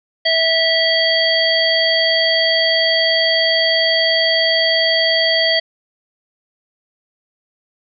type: harmonic tone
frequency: 653 Hz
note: E5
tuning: 17 cents flat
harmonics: 1 / 3 / 5 / 7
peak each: -18 / -18 / -18 / -18 dBFS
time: 0.25-5.6 s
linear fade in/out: 10 ms
effects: none

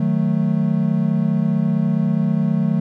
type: chord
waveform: triangle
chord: D# diminished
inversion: none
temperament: equal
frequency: 155.56 / 185 / 220 Hz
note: D#3 / F#3 / A3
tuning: 0 / 0 / 0 cents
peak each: -18 dBFS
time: 0-2.8 s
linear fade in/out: 5 ms
effects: none

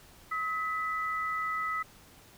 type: tone pair together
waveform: sine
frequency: 1277 / 1983.7 Hz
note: D#6 / B6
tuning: +45 / +7 cents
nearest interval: minor sixth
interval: 762 cents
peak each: -31 / -35 dBFS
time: 0.31-1.83 s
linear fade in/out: 10 ms
effects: pink hiss -56 dBFS RMS until 2.37 s

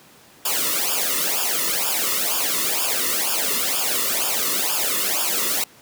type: noise with flanger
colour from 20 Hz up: white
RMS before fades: -22 dBFS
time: 0.45-5.64 s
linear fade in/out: 5 ms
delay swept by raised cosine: 0.49 to 1.3 ms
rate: 2.1 Hz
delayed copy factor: -0.95
effects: pink hiss -49 dBFS RMS until 5.81 s + high-pass 150 Hz 12 dB/octave

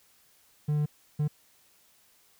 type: tone bursts at uneven times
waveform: triangle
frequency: 149.3 Hz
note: D3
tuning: 29 cents sharp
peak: -22 dBFS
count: 2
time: 0.68-0.86 / 1.19-1.28 s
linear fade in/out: 10 ms
effects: white hiss -63 dBFS RMS until 2.39 s

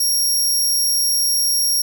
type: tone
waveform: 20% pulse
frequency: 5588 Hz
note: F8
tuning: in tune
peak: -10 dBFS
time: 0-1.82 s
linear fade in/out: 5 ms
effects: none

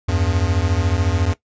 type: beating tone pair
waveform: square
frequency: 82.3 / 96.3 Hz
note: E2 / G2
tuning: -2 / -30 cents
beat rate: 14 Hz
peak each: -20 dBFS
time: 0.08-1.34 s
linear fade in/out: 10 ms
effects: noise-tail reverb RT60 0.1 s tail -17 dB re dry + resampled to 16000 Hz

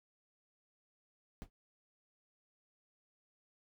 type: noise with exponential decay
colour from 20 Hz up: brown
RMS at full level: -39 dBFS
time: 1.42-1.5 s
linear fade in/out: 0 ms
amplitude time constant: 16 ms
effects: none

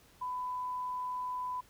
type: tone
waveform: sine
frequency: 1000 Hz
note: B5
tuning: 21 cents sharp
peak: -34 dBFS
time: 0.21-1.61 s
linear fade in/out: 10 ms
effects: pink hiss -62 dBFS RMS until 1.69 s

